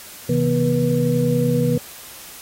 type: tone cluster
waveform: sine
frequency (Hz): 131 / 161.8 / 242 / 484.9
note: C3 / E3 / B3 / B4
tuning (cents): +2 / -32 / -35 / -32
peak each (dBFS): -21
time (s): 0.29-1.78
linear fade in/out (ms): 5
effects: white hiss -39 dBFS RMS until 2.41 s + AAC 48 kbps